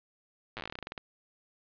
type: slowing click train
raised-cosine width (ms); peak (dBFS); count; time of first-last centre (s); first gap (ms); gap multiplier
0.3; -22; 17; 0.57-0.978; 8; 1.14
effects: resampled to 11025 Hz + 10-bit